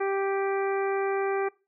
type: harmonic tone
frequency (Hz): 392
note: G4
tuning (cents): 0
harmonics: 1 / 2 / 3 / 4 / 5 / 6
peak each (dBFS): -26 / -32 / -36 / -38 / -40 / -42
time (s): 0-1.49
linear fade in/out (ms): 10
effects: noise-tail reverb RT60 0.3 s tail -22 dB re dry